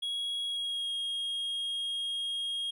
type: tone with pitch glide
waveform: triangle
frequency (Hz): 3319 to 3260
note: G#7 to G#7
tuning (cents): -2 to -33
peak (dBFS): -30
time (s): 0.02-2.71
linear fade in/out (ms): 10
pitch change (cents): -31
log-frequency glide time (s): 0.45-0.93
effects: none